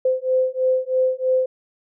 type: beating tone pair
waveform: sine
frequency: 514 / 517.1 Hz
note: C5 / C5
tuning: -31 / -20 cents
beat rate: 3.1 Hz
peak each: -20 dBFS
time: 0.05-1.46 s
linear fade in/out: 5 ms
effects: none